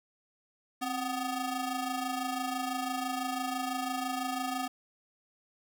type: ring-modulated tone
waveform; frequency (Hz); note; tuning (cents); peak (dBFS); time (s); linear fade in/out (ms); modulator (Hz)
25% pulse; 500; B4; +21; -25; 0.81-4.68; 10; 237
effects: none